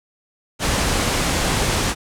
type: low-pass noise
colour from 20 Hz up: pink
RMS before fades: -20 dBFS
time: 0.59-1.95 s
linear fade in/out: 50 ms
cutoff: 10000 Hz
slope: 24 dB/octave
effects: none